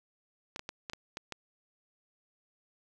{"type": "clicks", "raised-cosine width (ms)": 0.2, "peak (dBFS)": -21, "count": 7, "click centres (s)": [0.561, 0.594, 0.691, 0.898, 0.934, 1.171, 1.323], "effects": []}